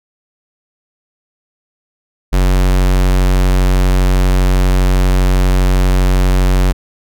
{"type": "tone", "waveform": "square", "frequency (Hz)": 46.25, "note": "F#1", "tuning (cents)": 0, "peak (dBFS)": -9, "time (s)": [2.32, 6.73], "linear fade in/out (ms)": 20, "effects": []}